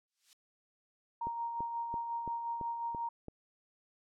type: noise with exponential growth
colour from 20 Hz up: violet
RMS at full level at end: -44 dBFS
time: 0.08-0.33 s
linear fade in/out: 0 ms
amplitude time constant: 54 ms
type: tone with tremolo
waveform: sine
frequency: 933 Hz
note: A#5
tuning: 1 cent sharp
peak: -33 dBFS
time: 1.21-3.09 s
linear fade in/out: 5 ms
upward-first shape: sine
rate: 5.6 Hz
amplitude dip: 40%
type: click train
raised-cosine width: 2 ms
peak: -30 dBFS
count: 7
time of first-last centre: 1.27-3.283 s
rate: 2.98 Hz
effects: low-pass 5000 Hz 12 dB/octave